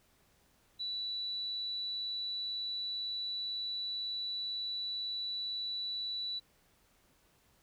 sine tone, 3951 Hz, B7, in tune, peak -35 dBFS, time 0.79-6.4 s, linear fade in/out 20 ms, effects pink hiss -69 dBFS RMS until 7.62 s

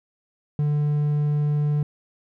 triangle tone, 147.8 Hz, D3, 11 cents sharp, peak -17 dBFS, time 0.59-1.83 s, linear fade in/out 2 ms, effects none

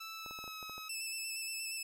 15% pulse tone with pitch glide, 1318.5 to 1279.5 Hz, E6 to D#6, 0 to +48 cents, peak -37 dBFS, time 0-0.89 s, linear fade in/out 10 ms, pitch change -52 cents, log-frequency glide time 0.14-0.6 s
clicks, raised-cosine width 1 ms, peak -37 dBFS, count 8, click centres 0.262 / 0.31 / 0.389 / 0.441 / 0.478 / 0.628 / 0.696 / 0.78 s
15% pulse tone with vibrato, 2637 Hz, E7, in tune, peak -31 dBFS, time 0.89-1.83 s, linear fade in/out 5 ms, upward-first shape square, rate 8.5 Hz, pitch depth 17 cents each way
effects none

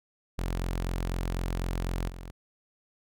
sawtooth tone with level steps, 44 Hz, F1, 14 cents sharp, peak -25 / -36 dBFS, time 0.38-2.31 s, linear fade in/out 10 ms, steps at 2.09 s, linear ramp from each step 5 ms, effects none

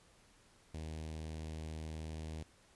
sawtooth tone with notch filter, 78.7 Hz, D#2, 20 cents sharp, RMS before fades -44 dBFS, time 0.74-2.43 s, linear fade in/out 5 ms, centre 1300 Hz, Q 1.1, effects pink hiss -66 dBFS RMS until 2.75 s + resampled to 24000 Hz

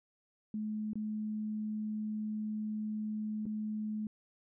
sine tone with dropouts, 214.1 Hz, A3, 47 cents flat, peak -34 dBFS, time 0.54-4.07 s, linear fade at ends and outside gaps 2 ms, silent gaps 0.933-0.955 / 3.456-3.464 s, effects none

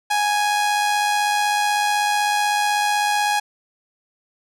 sawtooth tone with amplitude modulation, 830.6 Hz, G#5, in tune, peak -12 dBFS, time 0.1-3.4 s, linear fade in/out 10 ms, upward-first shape sine, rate 96 Hz, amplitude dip 35%, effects low-pass 11000 Hz 12 dB/octave

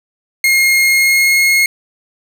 40% pulse tone with pitch glide, 2142 to 2158 Hz, C7 to C#7, +40 to -47 cents, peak -8 dBFS, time 0.44-1.66 s, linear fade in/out 2 ms, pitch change +13 cents, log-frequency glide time 0.83-1.38 s, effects none

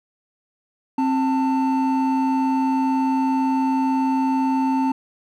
triangle tone pair together, 264.7 / 891 Hz, C4 / A5, +20 / +22 cents, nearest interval octave + major sixth, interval 2102 cents, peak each -16 / -20 dBFS, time 0.98-4.92 s, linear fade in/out 5 ms, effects tanh soft clip ceiling -10 dBFS

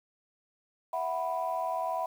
sine chord, E suspended second, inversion none, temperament equal, 659.3 / 740 / 987.8 Hz, E5 / F#5 / B5, 0 / 0 / 0 cents, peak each -33 dBFS, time 0.93-2.06 s, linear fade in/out 5 ms, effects tanh soft clip ceiling -21 dBFS + 9-bit

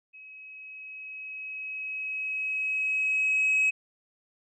sine tone with level ramp, 2554 Hz, D#7, 45 cents sharp, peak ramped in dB -45 to -18 dBFS, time 0.13-3.71 s, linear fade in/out 20 ms, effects tanh soft clip ceiling -19 dBFS

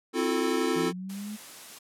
square chord, F# half-diminished seventh, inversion second, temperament equal with one note detuned, 261.6 / 329.6 / 360.5 / 440 Hz, C4 / E4 / F#4 / A4, 0 / 0 / -45 / 0 cents, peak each -31 dBFS, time 0.13-0.93 s, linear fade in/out 50 ms
sine linear sweep, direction up, 164.81 to 215.1 Hz, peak -34 dBFS, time 0.75-1.37 s, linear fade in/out 20 ms
white high-pass noise, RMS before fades -45 dBFS, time 1.09-1.79 s, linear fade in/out 10 ms, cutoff 140 Hz, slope 12 dB/octave
effects low-pass 12000 Hz 12 dB/octave

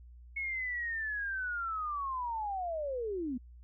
sine linear sweep, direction down, 2200 to 233.1 Hz, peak -33 dBFS, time 0.36-3.38 s, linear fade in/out 10 ms, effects added 60 Hz sine -50 dBFS peak until 3.63 s

